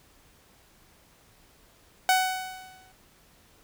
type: tone with exponential decay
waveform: sawtooth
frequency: 748 Hz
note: F#5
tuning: 19 cents sharp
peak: -14 dBFS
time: 2.09-2.92 s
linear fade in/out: 1 ms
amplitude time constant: 180 ms
effects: pink hiss -59 dBFS RMS until 3.63 s